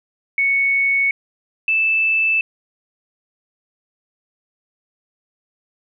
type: tone pair in turn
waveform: sine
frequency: 2217 / 2636 Hz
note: C#7 / E7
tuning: 0 / -1 cents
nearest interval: minor third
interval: 299 cents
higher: second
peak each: -14 dBFS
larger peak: neither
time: 0.38-1.11 / 1.68-2.41 s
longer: neither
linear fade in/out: 2 ms
effects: none